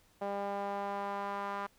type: tone with band-pass filter sweep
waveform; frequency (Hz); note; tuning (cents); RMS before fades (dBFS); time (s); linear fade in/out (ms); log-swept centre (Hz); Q
sawtooth; 200.3; G3; +38; -37; 0.21-1.67; 10; 690 to 1100; 2.4
effects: pink hiss -67 dBFS RMS until 1.78 s